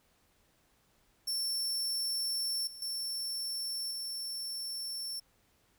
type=tone with level steps; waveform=sawtooth; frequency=5420 Hz; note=E8; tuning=47 cents sharp; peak=-29 / -43 / -32 / -34 dBFS; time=1.27-5.2 s; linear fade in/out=10 ms; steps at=2.67 / 2.82 / 3.91 s; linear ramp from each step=2 ms; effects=pink hiss -70 dBFS RMS until 5.78 s